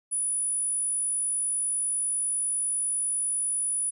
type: tone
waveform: sine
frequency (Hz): 9850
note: D#9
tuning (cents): -19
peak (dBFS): -25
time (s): 0.11-3.91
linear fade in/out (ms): 20
effects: none